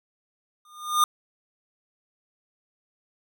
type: tone with exponential growth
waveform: square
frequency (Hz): 1214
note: D#6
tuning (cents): -43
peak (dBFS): -15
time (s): 0.65-1.04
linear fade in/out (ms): 2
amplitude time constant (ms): 83
effects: none

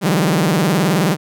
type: tone with vibrato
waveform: sawtooth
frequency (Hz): 174.2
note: F3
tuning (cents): -4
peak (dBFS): -9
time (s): 0.01-1.17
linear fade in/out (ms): 50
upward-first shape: sine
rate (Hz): 19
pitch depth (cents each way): 290
effects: none

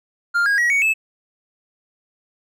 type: tone with pitch steps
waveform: triangle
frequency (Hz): 1400 / 1636.3 / 1912.5 / 2235 / 2612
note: F6 / G#6 / A#6 / C#7 / E7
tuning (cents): +4 / -26 / +44 / +14 / -17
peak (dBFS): -13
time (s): 0.34-0.94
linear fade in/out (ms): 20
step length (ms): 120
effects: none

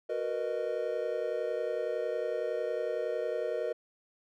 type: chord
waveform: triangle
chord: B major seventh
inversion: second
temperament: just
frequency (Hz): 370.4 / 463 / 493.9 / 617.4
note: F#4 / A#4 / B4 / D#5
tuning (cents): +2 / -12 / 0 / -14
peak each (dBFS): -38 / -33 / -34 / -33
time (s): 0.09-3.73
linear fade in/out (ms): 10
effects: none

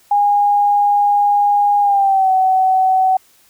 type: tone with pitch glide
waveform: sine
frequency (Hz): 818 to 754.5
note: G#5 to F#5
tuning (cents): -26 to +34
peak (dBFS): -10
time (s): 0.11-3.17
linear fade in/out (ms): 5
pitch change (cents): -140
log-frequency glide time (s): 1.81-2.31
effects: white hiss -52 dBFS RMS until 3.49 s

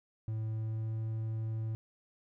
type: tone with pitch glide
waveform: triangle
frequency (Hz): 110 to 110.96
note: A2 to A2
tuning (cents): 0 to +15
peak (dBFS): -31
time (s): 0.28-1.75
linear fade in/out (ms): 0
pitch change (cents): +15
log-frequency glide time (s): 0.47-0.99
effects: none

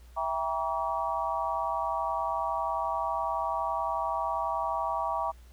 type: chord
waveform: sine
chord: E diminished seventh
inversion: none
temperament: just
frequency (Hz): 659.3 / 791.1 / 949.3 / 1139.2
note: E5 / G5 / Bb5 / Db6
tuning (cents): 0 / +16 / +31 / +47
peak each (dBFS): -34 / -34 / -32 / -33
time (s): 0.16-5.32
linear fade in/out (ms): 20
effects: added 60 Hz sine -49 dBFS peak until 5.52 s + pink hiss -62 dBFS RMS until 5.52 s

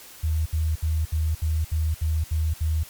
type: tone bursts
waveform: sine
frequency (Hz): 78.8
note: D#2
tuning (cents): +23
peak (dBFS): -20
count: 9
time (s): 0.23-2.836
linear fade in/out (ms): 10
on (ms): 230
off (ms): 67
effects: white hiss -45 dBFS RMS until 2.89 s + MP3 96 kbps

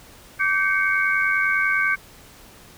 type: tone cluster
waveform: sine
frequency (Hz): 1160 / 1554 / 2154 / 2244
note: D6 / G6 / C7 / C#7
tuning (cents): -22 / -16 / +50 / +21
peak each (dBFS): -28 / -20 / -26 / -24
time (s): 0.39-1.96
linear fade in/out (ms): 20
effects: pink hiss -47 dBFS RMS until 2.77 s

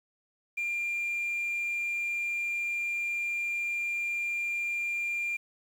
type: tone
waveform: sine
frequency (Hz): 2391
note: D7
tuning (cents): +30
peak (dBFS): -27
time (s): 0.57-5.37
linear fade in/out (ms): 10
effects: tanh soft clip ceiling -27 dBFS + 9-bit

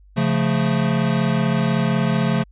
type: chord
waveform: square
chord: Db augmented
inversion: none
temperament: equal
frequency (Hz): 138.59 / 174.61 / 220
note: Db3 / F3 / A3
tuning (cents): 0 / 0 / 0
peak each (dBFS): -22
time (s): 0.16-2.44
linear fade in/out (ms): 20
effects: added 49 Hz sine -46 dBFS peak until 2.51 s + resampled to 8000 Hz

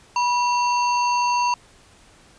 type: harmonic tone with a mistuned harmonic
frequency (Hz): 908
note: A#5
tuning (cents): -46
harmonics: 1 / 3 / 5 / 7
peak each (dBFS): -18 / -28 / -32 / -35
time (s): 0.16-1.54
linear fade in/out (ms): 2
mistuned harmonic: 1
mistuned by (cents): +120
effects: pink hiss -52 dBFS RMS until 2.38 s + resampled to 22050 Hz

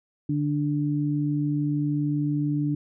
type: tone pair together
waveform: sine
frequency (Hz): 146.85 / 293.7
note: D3 / D4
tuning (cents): 0 / 0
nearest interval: octave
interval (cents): 1200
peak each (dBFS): -25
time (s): 0.29-2.75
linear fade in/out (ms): 5
effects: none

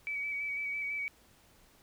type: tone with vibrato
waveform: sine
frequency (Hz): 2282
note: C#7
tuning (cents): +50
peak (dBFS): -33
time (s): 0.07-1.08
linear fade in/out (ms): 0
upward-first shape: square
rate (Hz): 6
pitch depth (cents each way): 19
effects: pink hiss -63 dBFS RMS until 1.82 s

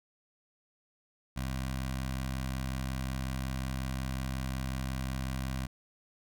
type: tone with notch filter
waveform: 15% pulse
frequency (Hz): 65.5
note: C2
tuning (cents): +2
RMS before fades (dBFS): -35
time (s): 1.36-5.67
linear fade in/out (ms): 10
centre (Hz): 420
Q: 0.77
effects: none

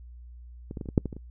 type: clicks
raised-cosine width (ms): 3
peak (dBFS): -23 / -22 / -21 / -28 / -21 / -6 / -18 / -24 / -27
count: 9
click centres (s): 0.711 / 0.772 / 0.812 / 0.858 / 0.888 / 0.978 / 1.057 / 1.128 / 1.166
effects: noise-tail reverb RT60 0.1 s tail -26 dB re dry + added 60 Hz sine -43 dBFS peak until 1.3 s

